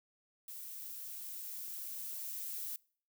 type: noise with level ramp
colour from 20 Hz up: violet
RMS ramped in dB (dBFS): -47 to -41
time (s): 0.48-2.76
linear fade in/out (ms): 2
effects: noise-tail reverb RT60 0.5 s tail -25 dB re dry